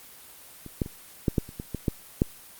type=clicks; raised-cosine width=3 ms; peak=-26 / -11 / -24 / -9 / -9 / -28 / -20 / -16 / -10 / -7 dBFS; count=10; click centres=0.663 / 0.818 / 0.861 / 1.282 / 1.382 / 1.491 / 1.599 / 1.747 / 1.882 / 2.219 s; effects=white hiss -48 dBFS RMS until 2.59 s + Opus 24 kbps